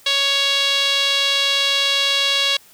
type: tone with band-pass filter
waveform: sawtooth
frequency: 556 Hz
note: C#5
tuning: 5 cents sharp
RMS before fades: -18 dBFS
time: 0.06-2.57 s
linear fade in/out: 5 ms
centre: 3600 Hz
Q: 3.4
effects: white hiss -49 dBFS RMS until 2.73 s